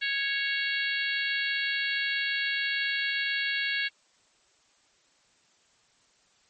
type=harmonic tone; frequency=553 Hz; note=C#5; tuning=4 cents flat; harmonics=3 / 4 / 5 / 6 / 7 / 8; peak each=-30 / -32 / -34 / -36 / -37 / -38 dBFS; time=0.01-3.89 s; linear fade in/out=20 ms; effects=white hiss -65 dBFS RMS until 6.49 s + MP3 32 kbps